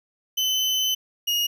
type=tone pair in turn; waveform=35% pulse; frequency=3037 / 2869 Hz; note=F#7 / F7; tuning=+44 / +46 cents; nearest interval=minor second; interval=98 cents; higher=first; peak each=-19 dBFS; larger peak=neither; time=0.37-0.95 / 1.27-1.47 s; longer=first; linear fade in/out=10 ms; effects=none